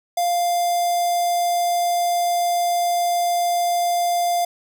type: tone with notch filter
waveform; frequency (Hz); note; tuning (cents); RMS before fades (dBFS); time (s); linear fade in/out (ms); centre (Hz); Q
square; 698.5; F5; 0; -20; 0.17-4.45; 5; 2400; 1
effects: none